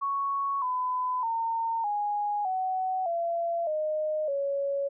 sine tone with pitch steps, 1110 / 1006.2 / 912.1 / 826.8 / 749.4 / 679.3 / 615.8 / 558.2 Hz, C#6 / B5 / A#5 / G#5 / F#5 / F5 / D#5 / C#5, +2 / +32 / -38 / -8 / +22 / -48 / -18 / +12 cents, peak -26 dBFS, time 0.01-4.89 s, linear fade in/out 20 ms, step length 610 ms, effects none

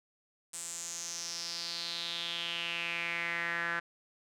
sawtooth tone with band-pass filter sweep, 170 Hz, F3, 46 cents flat, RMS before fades -37 dBFS, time 0.53-3.8 s, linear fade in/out 10 ms, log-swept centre 8200 to 1600 Hz, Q 4.9, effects none

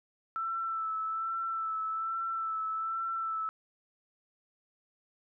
sine tone with vibrato, 1325 Hz, E6, 9 cents sharp, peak -31 dBFS, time 0.36-3.49 s, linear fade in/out 0 ms, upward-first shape sine, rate 1.2 Hz, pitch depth 26 cents each way, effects none

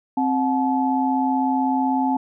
sine tone cluster, 262.9 / 726 / 862 Hz, C4 / F#5 / A5, +8 / -33 / -36 cents, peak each -20 / -27 / -22 dBFS, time 0.17-2.17 s, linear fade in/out 5 ms, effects none

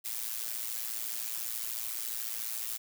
blue noise with amplitude modulation, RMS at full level -33 dBFS, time 0.04-2.78 s, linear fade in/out 20 ms, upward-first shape sine, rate 114 Hz, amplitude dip 80%, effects none

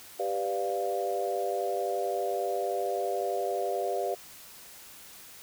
sine chord, G dominant seventh, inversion none, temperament equal with one note detuned, 392 / 495.6 / 587.3 / 698.5 Hz, G4 / B4 / D5 / F5, 0 / +6 / 0 / 0 cents, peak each -33 / -34 / -34 / -32 dBFS, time 0.19-4.15 s, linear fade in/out 10 ms, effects white hiss -49 dBFS RMS until 5.42 s

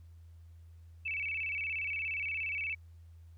sine tone with vibrato, 2445 Hz, D#7, 31 cents flat, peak -33 dBFS, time 1.05-2.75 s, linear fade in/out 10 ms, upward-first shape square, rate 17 Hz, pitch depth 130 cents each way, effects added 83 Hz sine -51 dBFS peak until 3.37 s + pink hiss -75 dBFS RMS until 3.37 s

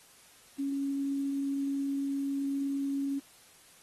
sine tone with quantisation, 277.2 Hz, C#4, in tune, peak -29 dBFS, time 0.58-3.2 s, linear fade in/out 20 ms, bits 9, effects white hiss -58 dBFS RMS until 3.82 s + AAC 32 kbps

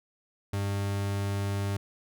40% pulse tone, 100 Hz, G2, 35 cents sharp, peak -27 dBFS, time 0.53-1.77 s, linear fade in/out 5 ms, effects none

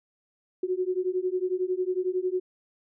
sine beating tone pair, 362.2 / 373.2 Hz, F#4 / F#4, -37 / +15 cents, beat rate 11 Hz, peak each -28 dBFS, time 0.63-2.4 s, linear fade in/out 5 ms, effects none

